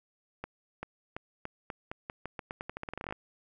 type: accelerating click train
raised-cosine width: 0.5 ms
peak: -22 dBFS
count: 23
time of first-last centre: 0.44-3.125 s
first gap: 390 ms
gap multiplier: 0.86
effects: none